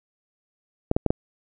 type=clicks; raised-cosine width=2 ms; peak=-6 dBFS; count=4; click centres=0.914 / 0.965 / 1.063 / 1.105 s; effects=none